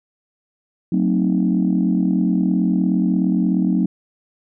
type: chord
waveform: sine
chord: F# diminished seventh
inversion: none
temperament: equal with one note detuned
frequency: 185 / 224.6 / 261.6 / 311.1 Hz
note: F#3 / A3 / C4 / Eb4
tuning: 0 / +36 / 0 / 0 cents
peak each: -17 / -21 / -21 / -22 dBFS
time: 0.92-3.86 s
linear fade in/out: 5 ms
effects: tanh soft clip ceiling -7 dBFS